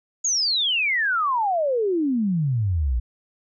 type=exponential sweep; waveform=sine; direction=down; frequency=6880 to 55.8 Hz; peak=-19 dBFS; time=0.24-3 s; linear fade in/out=10 ms; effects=none